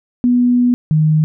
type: tone pair in turn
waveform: sine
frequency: 245.2 / 155 Hz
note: B3 / D#3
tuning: -12 / -6 cents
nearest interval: minor sixth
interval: 794 cents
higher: first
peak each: -9 dBFS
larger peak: neither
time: 0.24-0.74 / 0.91-1.24 s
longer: first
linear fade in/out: 0 ms
effects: none